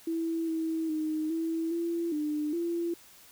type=tone with pitch steps; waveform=sine; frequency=329 / 323 / 310.9 / 326.8 / 338.1 / 300.2 / 340.4 Hz; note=E4 / E4 / D#4 / E4 / E4 / D4 / F4; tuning=-3 / -35 / -1 / -15 / +44 / +38 / -44 cents; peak=-28 dBFS; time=0.07-2.94 s; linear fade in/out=5 ms; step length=410 ms; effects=white hiss -55 dBFS RMS until 3.31 s